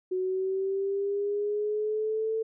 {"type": "linear sweep", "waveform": "sine", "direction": "up", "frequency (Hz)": [368.1, 446.2], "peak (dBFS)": -26, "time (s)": [0.11, 2.43], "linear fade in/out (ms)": 10, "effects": []}